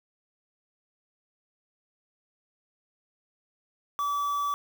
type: tone with quantisation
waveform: triangle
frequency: 1150 Hz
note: D6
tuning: 37 cents flat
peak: -24 dBFS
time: 3.99-4.54 s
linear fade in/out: 0 ms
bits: 7
effects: none